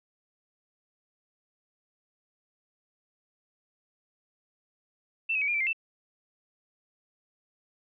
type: tone with pitch steps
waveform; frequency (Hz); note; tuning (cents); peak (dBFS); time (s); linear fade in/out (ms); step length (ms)
sine; 2674 / 2545 / 2273 / 2411 / 2328 / 2108 / 2663; E7 / D#7 / C#7 / D7 / D7 / C7 / E7; +24 / +39 / +43 / +45 / -16 / +12 / +17; -25; 5.29-5.731; 10; 63
effects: none